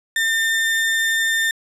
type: tone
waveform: 35% pulse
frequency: 1803 Hz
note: A6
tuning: 42 cents sharp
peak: -15 dBFS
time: 0.16-1.51 s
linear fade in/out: 2 ms
effects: low-pass 12000 Hz 12 dB/octave